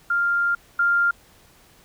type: tone pair in turn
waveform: sine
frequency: 1396.9 / 1396.9 Hz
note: F6 / F6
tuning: 0 / 0 cents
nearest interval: unison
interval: 0 cents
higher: neither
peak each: -18 / -16 dBFS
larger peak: second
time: 0.1-0.55 / 0.79-1.11 s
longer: first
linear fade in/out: 5 ms
effects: pink hiss -54 dBFS RMS until 1.84 s